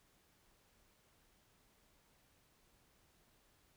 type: silence
effects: pink hiss -72 dBFS RMS until 3.76 s